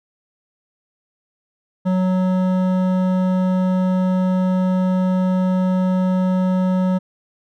triangle tone with hard clipping, 185 Hz, F#3, in tune, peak -17 dBFS, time 1.85-6.99 s, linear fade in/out 20 ms, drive 16 dB, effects none

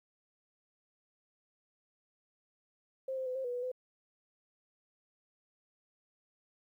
sine tone with pitch steps, 528 / 522 / 507 / 529 / 488.7 / 491.5 / 507 Hz, C5 / C5 / B4 / C5 / B4 / B4 / B4, +16 / -4 / +45 / +19 / -18 / -8 / +45 cents, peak -34 dBFS, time 3.08-3.717 s, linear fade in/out 5 ms, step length 91 ms, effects 12-bit

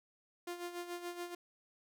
sawtooth tone with tremolo, 350 Hz, F4, 4 cents sharp, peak -35 dBFS, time 0.47-1.35 s, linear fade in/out 5 ms, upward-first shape sine, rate 7 Hz, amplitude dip 65%, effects none

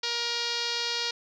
5% pulse tone with low-pass filter, 472.3 Hz, A#4, 23 cents sharp, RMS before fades -30 dBFS, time 0.03-1.11 s, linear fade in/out 5 ms, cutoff 4700 Hz, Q 2.7, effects none

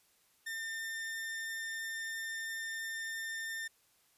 40% pulse tone, 1803 Hz, A6, 42 cents sharp, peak -37 dBFS, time 0.46-3.68 s, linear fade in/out 10 ms, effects white hiss -70 dBFS RMS until 4.17 s + resampled to 32000 Hz

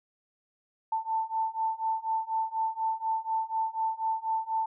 sine beating tone pair, 887 / 891.1 Hz, A5 / A5, +14 / +22 cents, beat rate 4.1 Hz, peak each -31 / -30 dBFS, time 0.92-4.66 s, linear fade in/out 5 ms, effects none

